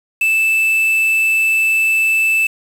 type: tone with quantisation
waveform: triangle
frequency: 2637 Hz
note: E7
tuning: in tune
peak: -10 dBFS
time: 0.21-2.47 s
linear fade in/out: 5 ms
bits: 5
effects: none